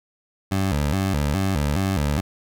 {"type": "tone with vibrato", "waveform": "20% pulse", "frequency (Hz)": 83.7, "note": "E2", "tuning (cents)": 27, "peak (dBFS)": -15, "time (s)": [0.51, 2.21], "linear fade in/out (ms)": 10, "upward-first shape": "square", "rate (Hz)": 2.4, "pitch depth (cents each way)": 240, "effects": []}